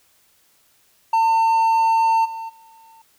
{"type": "tone with level steps", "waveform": "triangle", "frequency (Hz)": 902, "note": "A5", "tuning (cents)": 43, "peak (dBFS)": [-12, -26, -44], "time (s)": [1.13, 3.02], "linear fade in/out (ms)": 5, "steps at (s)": [2.24, 2.48], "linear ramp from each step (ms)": 20, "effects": ["white hiss -59 dBFS RMS until 3.18 s"]}